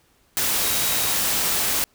sine tone in noise, 3824 Hz, A#7, 43 cents sharp, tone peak -33 dBFS, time 0.62-1.13 s, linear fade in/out 0 ms, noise white, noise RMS -22 dBFS, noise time 0.37-1.84 s, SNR -14 dB, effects pink hiss -61 dBFS RMS until 1.94 s

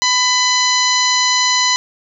harmonic tone with a mistuned harmonic, 999 Hz, B5, 20 cents sharp, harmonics 1 / 2 / 3 / 4 / 5 / 6 / 7, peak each -18 / -19 / -22 / -17 / -25 / -20 / -24 dBFS, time 0.02-1.76 s, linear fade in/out 0 ms, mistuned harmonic 4, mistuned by +28 cents, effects none

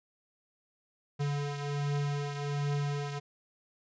square beating tone pair, 143.6 / 144.9 Hz, D3 / D3, -39 / -23 cents, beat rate 1.3 Hz, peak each -32 / -39 dBFS, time 1.19-3.2 s, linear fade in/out 20 ms, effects resampled to 16000 Hz

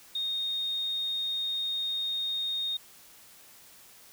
triangle tone, 3700 Hz, A#7, 14 cents flat, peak -25 dBFS, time 0.15-2.77 s, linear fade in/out 5 ms, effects tanh soft clip ceiling -27 dBFS + white hiss -54 dBFS RMS until 4.12 s

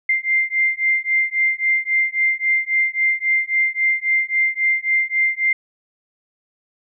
sine beating tone pair, 2093 / 2096.7 Hz, C7 / C7, 0 / +3 cents, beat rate 3.7 Hz, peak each -19 dBFS, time 0.09-5.53 s, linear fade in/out 5 ms, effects none

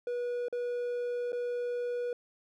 triangle tone with dropouts, 485.6 Hz, B4, 29 cents flat, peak -29 dBFS, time 0.07-2.13 s, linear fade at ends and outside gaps 2 ms, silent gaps 0.484-0.526 / 1.321-1.329 s, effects none

